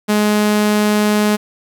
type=tone; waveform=sawtooth; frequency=210 Hz; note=G#3; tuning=19 cents sharp; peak=-8 dBFS; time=0.08-1.37 s; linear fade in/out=20 ms; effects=8-bit